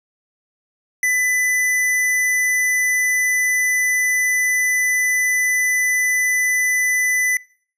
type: tone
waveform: square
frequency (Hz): 1999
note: B6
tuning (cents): +20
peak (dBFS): -16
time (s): 1.03-7.37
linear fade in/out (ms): 2
effects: noise-tail reverb RT60 0.5 s tail -23 dB re dry + resampled to 32000 Hz